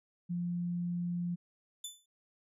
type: tone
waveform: sine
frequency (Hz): 174.61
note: F3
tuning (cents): 0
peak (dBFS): -32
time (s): 0.29-1.36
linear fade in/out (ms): 20
type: tone with exponential decay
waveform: 20% pulse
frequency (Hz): 3510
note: A7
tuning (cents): -5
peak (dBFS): -31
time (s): 1.84-2.06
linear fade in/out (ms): 5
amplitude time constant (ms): 47
effects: none